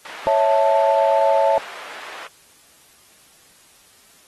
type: band-pass noise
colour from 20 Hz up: white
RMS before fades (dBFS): -37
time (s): 0.05-2.27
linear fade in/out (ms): 2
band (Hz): 560 to 2000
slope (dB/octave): 12
type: chord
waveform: sine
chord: A major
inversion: first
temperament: equal with one note detuned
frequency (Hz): 554.4 / 655.8 / 880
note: C#5 / E5 / A5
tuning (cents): 0 / -9 / 0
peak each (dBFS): -18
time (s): 0.27-1.58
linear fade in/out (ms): 0
effects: white hiss -52 dBFS RMS until 4.27 s + AAC 32 kbps